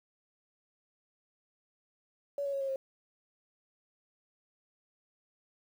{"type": "tone with pitch steps", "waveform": "sine", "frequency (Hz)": [567, 558.9, 550.9, 543, 535.2], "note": ["C#5", "C#5", "C#5", "C#5", "C5"], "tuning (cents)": [39, 14, -11, -36, 39], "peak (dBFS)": -31, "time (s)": [2.38, 2.76], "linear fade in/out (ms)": 2, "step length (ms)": 76, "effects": ["10-bit"]}